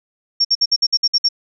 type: tone bursts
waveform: sine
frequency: 5500 Hz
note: F8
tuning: 27 cents flat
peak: -11 dBFS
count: 9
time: 0.4-1.288 s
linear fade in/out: 10 ms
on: 48 ms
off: 57 ms
effects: none